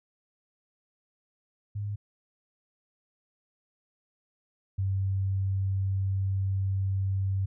sine tone pair in turn, 102.6 / 96.6 Hz, G#2 / G2, -21 / -25 cents, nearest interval minor second, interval 104 cents, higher first, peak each -30 / -25 dBFS, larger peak second, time 1.75-1.96 / 4.78-7.46 s, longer second, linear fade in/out 10 ms, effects none

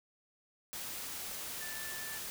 sine tone in noise, 1760 Hz, A6, in tune, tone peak -45 dBFS, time 1.61-2.18 s, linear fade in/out 0 ms, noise white, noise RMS -42 dBFS, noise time 0.73-2.3 s, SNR -6 dB, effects none

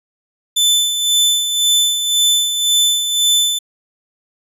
sawtooth tone with tremolo, 3520 Hz, A7, in tune, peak -7 dBFS, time 0.56-3.59 s, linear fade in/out 10 ms, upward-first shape sine, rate 1.9 Hz, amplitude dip 55%, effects resampled to 32000 Hz

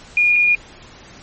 sine tone pair in turn, 2431 / 2431 Hz, D#7 / D#7, -41 / -41 cents, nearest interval unison, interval 0 cents, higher neither, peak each -11 dBFS, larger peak neither, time 0.17-0.36 / 0.36-0.55 s, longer neither, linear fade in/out 2 ms, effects pink hiss -42 dBFS RMS until 1.22 s + MP3 32 kbps

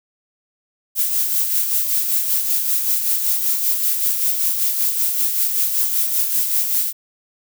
violet noise with tremolo, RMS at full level -17 dBFS, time 0.95-6.93 s, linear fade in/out 50 ms, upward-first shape sine, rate 5.2 Hz, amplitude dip 45%, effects none

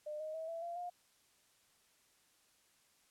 sine tone with pitch steps, 603 / 622.8 / 643.3 / 664.4 / 686.3 / 708.9 Hz, D5 / D#5 / E5 / E5 / F5 / F5, +46 / +2 / -42 / +13 / -30 / +26 cents, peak -40 dBFS, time 0.06-0.9 s, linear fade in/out 10 ms, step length 140 ms, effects white hiss -71 dBFS RMS until 3.1 s + low-pass 11000 Hz 12 dB/octave

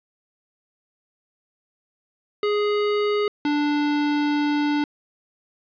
square tone pair in turn, 415.5 / 293.8 Hz, G#4 / D4, +1 / +1 cents, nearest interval tritone, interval 600 cents, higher first, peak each -20 dBFS, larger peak neither, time 2.43-3.28 / 3.45-4.84 s, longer second, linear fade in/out 2 ms, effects resampled to 11025 Hz + 9-bit

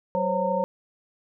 sine tone cluster, 189.4 / 517 / 550 / 917 Hz, F#3 / C5 / C#5 / A#5, +41 / -21 / -14 / -29 cents, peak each -30 / -28 / -26 / -27 dBFS, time 0.15-0.64 s, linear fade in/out 0 ms, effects none

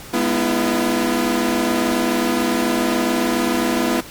sawtooth chord, E major seventh, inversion first, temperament equal with one note detuned, 207.7 / 246.9 / 311.1 / 338.3 Hz, G#3 / B3 / D#4 / E4, 0 / 0 / 0 / +45 cents, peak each -21 / -16 / -22 / -17 dBFS, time 0.13-4.01 s, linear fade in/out 10 ms, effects pink hiss -37 dBFS RMS until 4.1 s + MP3 96 kbps

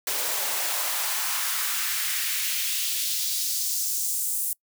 white noise with high-pass filter sweep, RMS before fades -27 dBFS, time 0.07-4.53 s, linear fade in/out 2 ms, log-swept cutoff 430 to 9600 Hz, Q 1.4, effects noise-tail reverb RT60 0.1 s tail -25 dB re dry

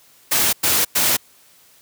white noise bursts, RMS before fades -17 dBFS, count 3, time 0.31-1.17 s, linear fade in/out 10 ms, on 220 ms, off 100 ms, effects white hiss -52 dBFS RMS until 1.81 s + high-pass 60 Hz 12 dB/octave

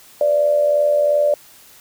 sine tone with amplitude modulation, 587.3 Hz, D5, in tune, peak -10 dBFS, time 0.21-1.34 s, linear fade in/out 2 ms, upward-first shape sine, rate 82.8 Hz, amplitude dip 55%, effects white hiss -46 dBFS RMS until 1.8 s

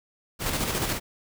pink noise with tremolo, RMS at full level -26 dBFS, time 0.39-1 s, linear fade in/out 50 ms, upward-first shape square, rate 14 Hz, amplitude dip 40%, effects none

